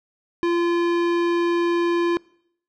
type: tone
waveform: square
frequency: 343.6 Hz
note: F4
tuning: 28 cents flat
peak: -19 dBFS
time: 0.43-2.17 s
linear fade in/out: 0 ms
effects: noise-tail reverb RT60 0.7 s tail -24 dB re dry + low-pass 3000 Hz 12 dB/octave